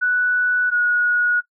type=tone pair in turn; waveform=sine; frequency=1480 / 1453.7 Hz; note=F#6 / F#6; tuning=0 / -31 cents; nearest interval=unison; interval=31 cents; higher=first; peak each=-15 dBFS; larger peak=neither; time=0.01-0.71 / 0.71-1.41 s; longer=neither; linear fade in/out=20 ms; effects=noise-tail reverb RT60 0.1 s tail -18 dB re dry